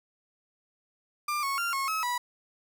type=tone with pitch steps; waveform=35% pulse; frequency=1192 / 1102 / 1387 / 1089 / 1286 / 977 Hz; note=D6 / C#6 / F6 / C#6 / E6 / B5; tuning=+25 / -11 / -12 / -31 / -43 / -19 cents; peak=-26 dBFS; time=1.28-2.18 s; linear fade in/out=5 ms; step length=150 ms; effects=11-bit